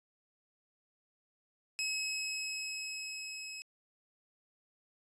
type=tone with level ramp; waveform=20% pulse; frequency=2566 Hz; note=E7; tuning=47 cents flat; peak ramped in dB=-28 to -38 dBFS; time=1.79-3.62 s; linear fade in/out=0 ms; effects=resampled to 22050 Hz